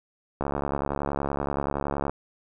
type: click train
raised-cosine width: 1 ms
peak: -13 dBFS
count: 120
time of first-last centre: 0.41-2.096 s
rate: 70.6 Hz
effects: none